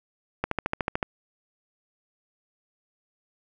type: click train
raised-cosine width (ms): 0.5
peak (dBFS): -10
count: 9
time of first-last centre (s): 0.44-1.028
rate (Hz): 13.6
effects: none